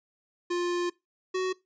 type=tone pair in turn; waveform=square; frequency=351.3 / 372.2 Hz; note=F4 / F#4; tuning=+10 / +10 cents; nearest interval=minor second; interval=100 cents; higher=second; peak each=-27 dBFS; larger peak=neither; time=0.5-0.9 / 1.34-1.53 s; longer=first; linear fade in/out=10 ms; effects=noise-tail reverb RT60 0.2 s tail -21 dB re dry + resampled to 16000 Hz